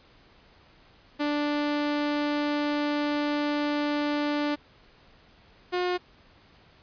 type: tone pair in turn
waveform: sawtooth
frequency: 293.7 / 359.3 Hz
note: D4 / F4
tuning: 0 / +49 cents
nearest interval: minor third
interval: 349 cents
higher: second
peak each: -21 dBFS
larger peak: neither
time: 1.19-4.56 / 5.72-5.98 s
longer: first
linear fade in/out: 20 ms
effects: pink hiss -57 dBFS RMS until 6.82 s + resampled to 11025 Hz